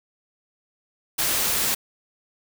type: noise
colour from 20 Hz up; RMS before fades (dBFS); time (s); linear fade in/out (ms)
white; -23; 1.18-1.75; 10
effects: none